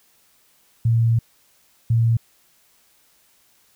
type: tone bursts at uneven times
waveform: sine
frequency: 115.1 Hz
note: A#2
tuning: 22 cents flat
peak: -14 dBFS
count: 2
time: 0.85-1.19 / 1.9-2.17 s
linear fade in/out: 5 ms
effects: white hiss -59 dBFS RMS until 3.75 s